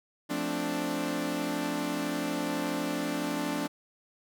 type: chord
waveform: sawtooth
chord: D minor seventh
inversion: first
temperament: equal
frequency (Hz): 174.61 / 220 / 261.6 / 293.7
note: F3 / A3 / C4 / D4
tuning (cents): 0 / 0 / 0 / 0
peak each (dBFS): -34 / -34 / -32 / -28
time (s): 0.29-3.68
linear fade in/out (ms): 20
effects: none